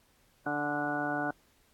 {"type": "harmonic tone with a mistuned harmonic", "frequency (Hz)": 146.83, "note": "D3", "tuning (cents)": 0, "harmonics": [1, 2, 3, 4, 5, 6, 7, 8, 9, 10], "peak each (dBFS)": [-44, -35, -44, -39, -35, -42, -46, -45, -47, -35], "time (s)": [0.46, 1.31], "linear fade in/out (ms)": 5, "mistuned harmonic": 6, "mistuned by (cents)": -33, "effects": ["pink hiss -67 dBFS RMS until 1.73 s", "AAC 64 kbps"]}